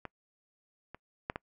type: clicks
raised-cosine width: 0.5 ms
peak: -24 / -29 / -17 / -20 dBFS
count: 4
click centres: 0.053 / 0.946 / 1.299 / 1.359 s
effects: noise-tail reverb RT60 0.1 s tail -25 dB re dry